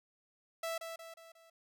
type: tone with echo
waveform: sawtooth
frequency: 659.3 Hz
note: E5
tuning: in tune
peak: -32 dBFS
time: 0.63-0.78 s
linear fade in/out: 5 ms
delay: 180 ms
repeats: 4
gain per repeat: -6 dB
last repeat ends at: 1.5 s
effects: none